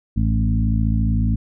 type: harmonic tone with a mistuned harmonic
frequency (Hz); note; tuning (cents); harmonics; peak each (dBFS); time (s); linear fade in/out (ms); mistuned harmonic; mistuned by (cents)
55; A1; 0; 1 / 2 / 3 / 4 / 5; -19 / -20 / -27 / -23 / -30; 0.16-1.36; 10; 2; -23
effects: none